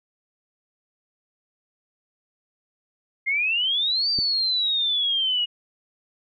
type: exponential two-way sweep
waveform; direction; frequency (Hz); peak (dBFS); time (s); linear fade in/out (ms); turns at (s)
sine; up then down; 2093 to 4699 to 2872; -20; 3.26-5.46; 20; 4.1
type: click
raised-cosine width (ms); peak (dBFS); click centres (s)
3; -19; 4.188
effects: none